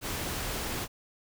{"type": "noise", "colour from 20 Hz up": "pink", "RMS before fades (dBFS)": -34, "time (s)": [0.01, 0.88], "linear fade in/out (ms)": 50, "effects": []}